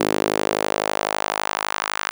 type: tone with high-pass filter sweep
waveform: sawtooth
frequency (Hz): 51.91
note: G#1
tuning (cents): 0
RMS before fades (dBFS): -23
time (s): 0-2.11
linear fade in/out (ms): 5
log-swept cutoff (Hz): 330 to 1300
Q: 1.6
effects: none